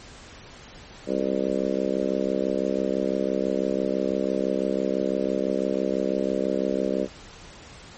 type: harmonic tone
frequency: 66 Hz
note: C2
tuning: 16 cents sharp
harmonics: 3 / 4 / 5 / 6 / 7 / 8 / 9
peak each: -30 / -30 / -30 / -30 / -30 / -30 / -30 dBFS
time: 1.06-7.08 s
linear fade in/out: 50 ms
effects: pink hiss -45 dBFS RMS until 7.97 s + MP3 32 kbps